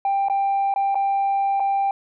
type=tone with dropouts; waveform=sine; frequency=790 Hz; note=G5; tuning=13 cents sharp; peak=-16 dBFS; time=0.05-1.91 s; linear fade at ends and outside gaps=2 ms; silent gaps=0.285-0.298 / 0.74-0.76 / 0.946-0.954 / 1.598-1.602 s; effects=tanh soft clip ceiling -16 dBFS